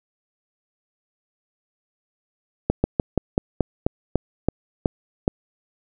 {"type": "slowing click train", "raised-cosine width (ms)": 2, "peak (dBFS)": -4, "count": 11, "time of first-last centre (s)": [2.7, 5.279], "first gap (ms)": 140, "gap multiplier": 1.13, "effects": []}